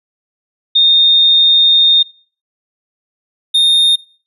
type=tone pair in turn; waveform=sine / triangle; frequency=3666 / 3666 Hz; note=A#7 / A#7; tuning=-30 / -30 cents; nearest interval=unison; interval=0 cents; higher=neither; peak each=-6 dBFS; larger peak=neither; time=0.75-2.03 / 3.54-3.96 s; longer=first; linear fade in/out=10 ms; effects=noise-tail reverb RT60 0.4 s tail -21 dB re dry + resampled to 32000 Hz